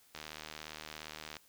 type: click train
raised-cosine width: 0.2 ms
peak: -26 dBFS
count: 95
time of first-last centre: 0.15-1.368 s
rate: 77.2 Hz
effects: white hiss -65 dBFS RMS until 1.48 s